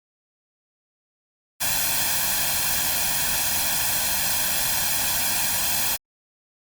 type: noise with comb filter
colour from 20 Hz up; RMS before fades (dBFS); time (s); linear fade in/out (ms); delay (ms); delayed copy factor
white; -23; 1.6-5.97; 20; 1.2; +0.8
effects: Opus 48 kbps